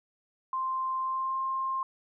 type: tone with pitch glide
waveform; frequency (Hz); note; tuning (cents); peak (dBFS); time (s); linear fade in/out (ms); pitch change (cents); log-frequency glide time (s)
sine; 1046.5 to 1059.3; C6 to C6; 0 to +21; -28; 0.53-1.83; 2; +21; 1-1.41
effects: none